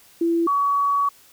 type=tone pair in turn; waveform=sine; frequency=336 / 1130.2 Hz; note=E4 / C#6; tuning=+33 / +33 cents; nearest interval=octave + major sixth; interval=2100 cents; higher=second; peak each=-17 dBFS; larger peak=neither; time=0.21-0.47 / 0.47-1.09 s; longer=second; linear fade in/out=5 ms; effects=white hiss -52 dBFS RMS until 1.32 s